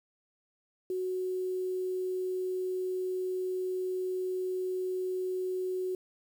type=tone with quantisation; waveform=sine; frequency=370 Hz; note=F#4; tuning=in tune; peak=-30 dBFS; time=0.9-5.95 s; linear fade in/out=2 ms; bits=9; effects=none